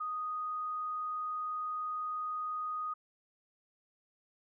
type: tone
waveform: sine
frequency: 1243 Hz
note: D#6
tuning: 2 cents flat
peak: -34 dBFS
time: 0-2.94 s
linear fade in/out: 10 ms
effects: none